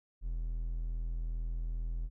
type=tone; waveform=triangle; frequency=41.2 Hz; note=E1; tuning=in tune; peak=-31 dBFS; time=0.21-2.1 s; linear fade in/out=50 ms; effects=none

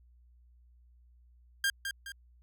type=tone with echo; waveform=sawtooth; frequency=1603 Hz; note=G6; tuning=38 cents sharp; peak=-23 dBFS; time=1.64-1.7 s; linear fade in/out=2 ms; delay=210 ms; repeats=2; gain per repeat=-7 dB; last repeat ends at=2.12 s; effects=added 60 Hz sine -58 dBFS peak until 2.42 s

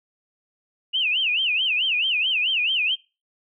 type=tone with vibrato; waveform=sine; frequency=2779 Hz; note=F7; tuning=9 cents flat; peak=-19 dBFS; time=0.93-2.96 s; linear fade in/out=20 ms; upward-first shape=sine; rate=4.6 Hz; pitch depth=230 cents each way; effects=noise-tail reverb RT60 0.3 s tail -23 dB re dry

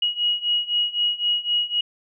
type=beating tone pair; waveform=sine; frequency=2897 / 2900.9 Hz; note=F#7 / F#7; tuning=-37 / -35 cents; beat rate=3.9 Hz; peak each=-24 / -22 dBFS; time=0.02-1.81 s; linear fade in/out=5 ms; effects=none

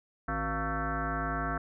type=tone with frequency modulation; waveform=sine; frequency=695 Hz; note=F5; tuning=9 cents flat; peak=-29 dBFS; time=0.28-1.58 s; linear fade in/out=5 ms; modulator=213 Hz; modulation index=4.2; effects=none

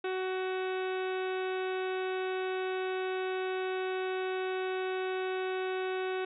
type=harmonic tone; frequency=373.9 Hz; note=F#4; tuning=18 cents sharp; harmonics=1 / 2 / 3 / 4 / 5 / 6 / 7 / 8 / 9 / 10; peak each=-32 / -40 / -45 / -42 / -49 / -49 / -46 / -53 / -54 / -52 dBFS; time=0.04-6.25 s; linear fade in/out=5 ms; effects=none

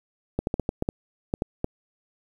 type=clicks; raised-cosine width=2 ms; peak=-11 dBFS; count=10; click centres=0.39 / 0.471 / 0.541 / 0.597 / 0.691 / 0.824 / 0.889 / 1.339 / 1.421 / 1.644 s; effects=8-bit

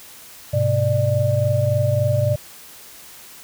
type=tone cluster; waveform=sine; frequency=104.2 / 127.7 / 595 Hz; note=G#2 / C3 / D5; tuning=+6 / -42 / +22 cents; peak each=-20 dBFS; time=0.53-2.36 s; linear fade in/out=10 ms; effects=white hiss -42 dBFS RMS until 3.43 s

